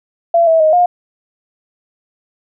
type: tone with pitch steps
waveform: sine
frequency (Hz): 678 / 650 / 625 / 711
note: E5 / E5 / D#5 / F5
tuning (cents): +49 / -24 / +8 / +31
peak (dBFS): -7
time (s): 0.34-0.86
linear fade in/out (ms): 5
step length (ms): 130
effects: none